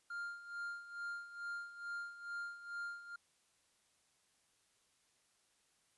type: tone with tremolo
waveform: triangle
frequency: 1400 Hz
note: F6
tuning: 4 cents sharp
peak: -38 dBFS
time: 0.1-3.16 s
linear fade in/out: 5 ms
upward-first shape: sine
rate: 2.3 Hz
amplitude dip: 75%
effects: white hiss -75 dBFS RMS until 5.97 s + resampled to 24000 Hz